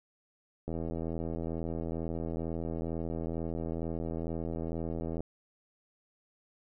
click train, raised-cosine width 2 ms, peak -23 dBFS, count 373, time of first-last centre 0.68-5.206 s, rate 82.2 Hz, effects none

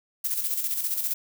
violet noise with tremolo, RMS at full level -26 dBFS, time 0.24-1.14 s, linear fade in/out 10 ms, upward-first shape square, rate 15 Hz, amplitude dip 50%, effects none

